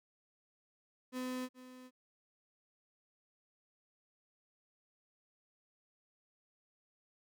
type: tone with echo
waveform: 35% pulse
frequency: 254.1 Hz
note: B3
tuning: 49 cents sharp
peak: -36 dBFS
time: 1.12-1.49 s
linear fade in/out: 50 ms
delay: 420 ms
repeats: 1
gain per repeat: -14 dB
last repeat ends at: 1.91 s
effects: none